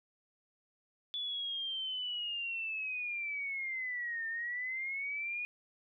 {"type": "linear two-way sweep", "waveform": "sine", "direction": "down then up", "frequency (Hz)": [3458, 1800, 2463], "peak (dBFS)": -35, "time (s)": [1.14, 5.45], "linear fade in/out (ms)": 0, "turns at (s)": 4.27, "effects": []}